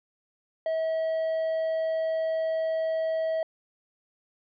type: tone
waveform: triangle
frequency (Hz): 644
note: E5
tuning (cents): -41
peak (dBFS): -23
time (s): 0.66-3.43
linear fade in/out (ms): 2
effects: resampled to 11025 Hz